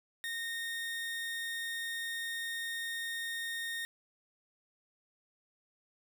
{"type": "tone", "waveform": "30% pulse", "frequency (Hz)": 1845, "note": "A#6", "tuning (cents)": -18, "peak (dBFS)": -33, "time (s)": [0.24, 3.85], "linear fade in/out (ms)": 0, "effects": []}